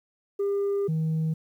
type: tone pair in turn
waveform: sine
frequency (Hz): 400.6 / 158.98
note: G4 / D#3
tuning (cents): +38 / +38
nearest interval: octave + major third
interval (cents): 1600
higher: first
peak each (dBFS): -21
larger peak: neither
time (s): 0.39-0.88 / 0.88-1.34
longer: first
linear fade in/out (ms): 10
effects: tanh soft clip ceiling -22 dBFS + 10-bit